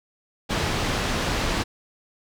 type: low-pass noise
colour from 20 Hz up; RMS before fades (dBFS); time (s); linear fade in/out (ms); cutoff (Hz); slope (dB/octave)
pink; -25; 0.49-1.64; 20; 5300; 12
effects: none